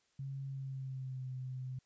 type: tone with pitch glide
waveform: sine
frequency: 136.3 to 128.87 Hz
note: C#3 to C3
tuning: -29 to -26 cents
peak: -39 dBFS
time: 0.19-1.79 s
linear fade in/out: 5 ms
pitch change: -97 cents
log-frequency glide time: 0.46-1.27 s
effects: white hiss -75 dBFS RMS until 1.85 s + resampled to 16000 Hz